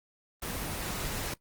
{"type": "noise", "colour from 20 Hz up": "pink", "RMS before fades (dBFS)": -35, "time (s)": [0.42, 1.34], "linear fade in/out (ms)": 5, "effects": ["noise-tail reverb RT60 0.1 s tail -18 dB re dry", "Opus 24 kbps"]}